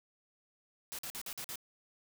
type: noise bursts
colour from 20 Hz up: white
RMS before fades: -42 dBFS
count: 6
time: 0.92-1.557 s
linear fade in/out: 0 ms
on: 67 ms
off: 47 ms
effects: none